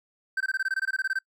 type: tone bursts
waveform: triangle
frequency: 1552 Hz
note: G6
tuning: 18 cents flat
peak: -22 dBFS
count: 15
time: 0.37-1.189 s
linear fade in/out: 5 ms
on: 35 ms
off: 21 ms
effects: noise-tail reverb RT60 0.1 s tail -26 dB re dry